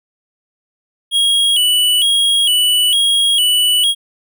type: tone with vibrato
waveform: square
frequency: 3120 Hz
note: G7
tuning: 9 cents flat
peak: -11 dBFS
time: 1.11-3.95 s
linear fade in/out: 50 ms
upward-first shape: square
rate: 1.1 Hz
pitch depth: 89 cents each way
effects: none